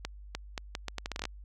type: accelerating click train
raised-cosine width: 0.2 ms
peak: -17 dBFS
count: 13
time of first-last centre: 0.05-1.254 s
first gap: 300 ms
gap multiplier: 0.76
effects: added 50 Hz sine -45 dBFS peak until 1.44 s